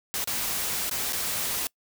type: noise with dropouts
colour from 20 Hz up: white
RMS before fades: -29 dBFS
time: 0.14-1.67 s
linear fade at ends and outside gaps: 0 ms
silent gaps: 0.241-0.274 / 0.895-0.912 / 1.124-1.131 s
effects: noise-tail reverb RT60 0.1 s tail -25 dB re dry